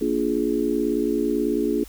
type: chord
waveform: sine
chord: Bb dominant seventh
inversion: none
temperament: just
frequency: 233.1 / 291.4 / 349.6 / 419.5 Hz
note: Bb3 / D4 / F4 / Ab4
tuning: 0 / -13 / +2 / +17 cents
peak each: -27 / -24 / -26 / -25 dBFS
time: 0.01-1.84 s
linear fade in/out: 5 ms
effects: added 50 Hz sine -42 dBFS peak until 1.88 s + white hiss -48 dBFS RMS until 1.88 s